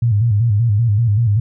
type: tone with vibrato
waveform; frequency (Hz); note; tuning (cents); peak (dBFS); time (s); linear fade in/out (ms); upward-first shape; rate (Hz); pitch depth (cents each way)
sine; 110; A2; 0; -11; 0.02-1.4; 5; square; 5.2; 120
effects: none